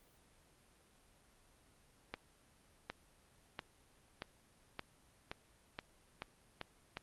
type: accelerating click train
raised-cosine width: 0.3 ms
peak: -25 dBFS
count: 10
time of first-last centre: 2.14-6.971 s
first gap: 760 ms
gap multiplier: 0.91
effects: pink hiss -68 dBFS RMS until 7.02 s + Opus 32 kbps